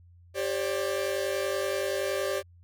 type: chord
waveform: 45% pulse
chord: G suspended fourth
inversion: none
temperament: equal with one note detuned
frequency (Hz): 392 / 536.7 / 587.3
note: G4 / C5 / D5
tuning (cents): 0 / +44 / 0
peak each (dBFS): -32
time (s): 0.34-2.43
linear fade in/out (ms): 50
effects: added 87 Hz sine -52 dBFS peak until 2.63 s